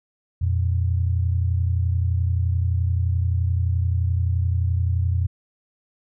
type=tone pair together; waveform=sine; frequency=86.51 / 118.1 Hz; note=F2 / A#2; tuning=-16 / +23 cents; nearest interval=perfect fourth; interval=539 cents; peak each=-19 / -25 dBFS; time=0.41-5.27 s; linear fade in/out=10 ms; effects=none